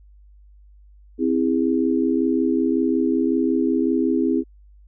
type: chord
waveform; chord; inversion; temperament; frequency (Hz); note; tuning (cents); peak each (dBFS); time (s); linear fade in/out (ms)
sine; C augmented; none; just; 261.6 / 327 / 408.8; C4 / E4 / G#4; 0 / -14 / -27; -20 / -21 / -24; 1.18-4.44; 50
effects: added 50 Hz sine -46 dBFS peak until 4.87 s